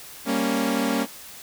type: chord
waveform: sawtooth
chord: G diminished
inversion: none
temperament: equal with one note detuned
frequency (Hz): 196.68 / 233.1 / 277.2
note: G3 / Bb3 / Db4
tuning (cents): +6 / 0 / 0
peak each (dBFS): -25 / -21 / -21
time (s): 0.25-1.07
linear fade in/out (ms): 50
effects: white hiss -42 dBFS RMS until 1.42 s